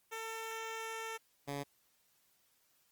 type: tone pair in turn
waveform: 10% pulse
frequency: 448.3 / 141.74 Hz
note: A4 / C#3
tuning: +32 / +39 cents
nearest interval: octave + minor sixth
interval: 1993 cents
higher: first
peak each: -32 / -30 dBFS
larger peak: second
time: 0.11-1.18 / 1.47-1.64 s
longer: first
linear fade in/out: 20 ms
effects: white hiss -73 dBFS RMS until 2.91 s + Opus 24 kbps